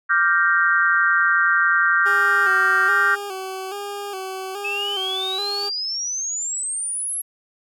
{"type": "chord", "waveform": "sine", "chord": "G minor seventh", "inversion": "second", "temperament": "equal", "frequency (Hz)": [1174.7, 1396.9, 1568, 1864.7], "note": ["D6", "F6", "G6", "Bb6"], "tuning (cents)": [0, 0, 0, 0], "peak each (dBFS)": [-23, -19, -18, -24], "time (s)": [0.09, 3.16], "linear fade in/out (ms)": 20}
{"type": "tone with vibrato", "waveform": "20% pulse", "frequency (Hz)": 392, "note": "G4", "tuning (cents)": 0, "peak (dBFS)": -23, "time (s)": [2.05, 5.7], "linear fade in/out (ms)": 20, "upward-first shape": "square", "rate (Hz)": 1.2, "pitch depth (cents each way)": 59}
{"type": "exponential sweep", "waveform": "sine", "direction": "up", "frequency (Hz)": [2570, 11350], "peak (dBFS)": -23, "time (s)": [4.64, 7.22], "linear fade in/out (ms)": 10}
{"effects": []}